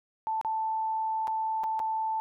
sine tone with dropouts, 882 Hz, A5, 4 cents sharp, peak -27 dBFS, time 0.27-2.2 s, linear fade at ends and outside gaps 0 ms, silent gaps 0.413-0.448 / 1.272-1.279 / 1.635-1.64 / 1.793-1.8 s, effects none

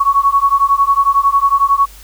sine beating tone pair, 1108.7 / 1119.7 Hz, C#6 / C#6, 0 / +17 cents, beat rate 11 Hz, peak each -12 dBFS, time 0-1.86 s, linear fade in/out 10 ms, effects added 50 Hz sine -37 dBFS peak until 2.03 s + white hiss -41 dBFS RMS until 2.03 s

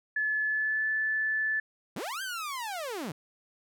sine tone with pitch glide, 1722 to 1744 Hz, A6 to A6, -38 to -16 cents, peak -26 dBFS, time 0.16-1.6 s, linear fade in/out 5 ms, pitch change +22 cents, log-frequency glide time 0.44-0.87 s
sawtooth linear two-way sweep, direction up then down, 130.81 to 1600 to 130.81 Hz, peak -30 dBFS, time 1.96-3.12 s, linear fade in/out 5 ms, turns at 2.22 s
effects none

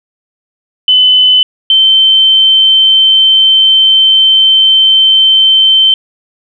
sine tone pair in turn, 3022 / 3098 Hz, F#7 / G7, +36 / -21 cents, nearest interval unison, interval 43 cents, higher second, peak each -3 dBFS, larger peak neither, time 0.88-1.43 / 1.7-5.94 s, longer second, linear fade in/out 2 ms, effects none

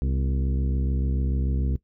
harmonic tone with a mistuned harmonic, 66.9 Hz, C2, 39 cents sharp, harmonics 1 / 2 / 3 / 4 / 5 / 6 / 7, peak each -23 / -29 / -35 / -36 / -41 / -45 / -45 dBFS, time 0.02-1.76 s, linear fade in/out 0 ms, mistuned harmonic 4, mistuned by -60 cents, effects noise-tail reverb RT60 0.1 s tail -17 dB re dry

